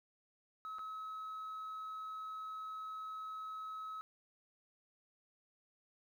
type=tone with dropouts; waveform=sine; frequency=1285 Hz; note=E6; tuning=45 cents flat; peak=-40 dBFS; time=0.65-4.01 s; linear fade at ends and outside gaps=0 ms; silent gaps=0.785-0.792 s; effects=tanh soft clip ceiling -41 dBFS + 12-bit